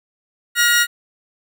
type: tone pair together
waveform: sawtooth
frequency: 1425.6 / 1903 Hz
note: F6 / A#6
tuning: +35 / +35 cents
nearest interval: perfect fourth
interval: 500 cents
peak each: -12 dBFS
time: 0.55-0.87 s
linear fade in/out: 50 ms
effects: none